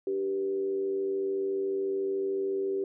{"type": "tone with frequency modulation", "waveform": "sine", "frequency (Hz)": 389.5, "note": "G4", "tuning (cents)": -11, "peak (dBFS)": -27, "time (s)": [0.07, 2.84], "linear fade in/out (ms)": 2, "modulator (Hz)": 93.9, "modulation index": 0.45, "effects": []}